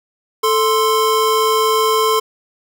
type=tone pair together; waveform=square; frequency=440 / 1046.5 Hz; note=A4 / C6; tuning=0 / 0 cents; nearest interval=octave + minor third; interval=1500 cents; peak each=-16 dBFS; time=0.43-2.2 s; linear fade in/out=10 ms; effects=none